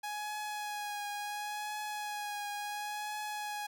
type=tone with vibrato; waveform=sawtooth; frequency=833 Hz; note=G#5; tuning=5 cents sharp; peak=-33 dBFS; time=0.03-3.67 s; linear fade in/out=10 ms; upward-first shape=triangle; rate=0.71 Hz; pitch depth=26 cents each way; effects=none